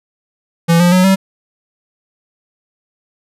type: tone with pitch steps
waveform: square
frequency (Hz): 168.1 / 175.75 / 183.74 / 192.09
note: E3 / F3 / F#3 / G3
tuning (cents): +34 / +11 / -12 / -35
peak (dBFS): -8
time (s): 0.68-1.16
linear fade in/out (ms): 20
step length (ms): 120
effects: resampled to 32000 Hz